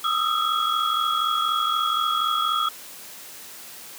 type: tone cluster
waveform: sine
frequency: 1227 / 1271 / 1344 / 3327 Hz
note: D#6 / D#6 / E6 / G#7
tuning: -25 / +36 / +33 / +2 cents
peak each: -26 dBFS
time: 0.04-2.69 s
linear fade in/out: 5 ms
effects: white hiss -41 dBFS RMS until 3.98 s + high-pass 150 Hz 12 dB/octave